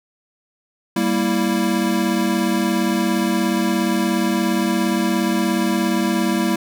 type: chord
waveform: square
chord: E diminished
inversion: first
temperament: equal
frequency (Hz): 196 / 233.1 / 329.6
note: G3 / Bb3 / E4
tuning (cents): 0 / 0 / 0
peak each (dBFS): -22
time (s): 0.96-6.56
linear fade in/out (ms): 5
effects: none